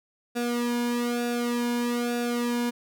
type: tone with flanger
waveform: sawtooth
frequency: 240 Hz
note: B3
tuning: 49 cents flat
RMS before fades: -27 dBFS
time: 0.35-2.71 s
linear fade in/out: 20 ms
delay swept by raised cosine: 0.96 to 1.55 ms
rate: 1.1 Hz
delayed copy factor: -0.9
effects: none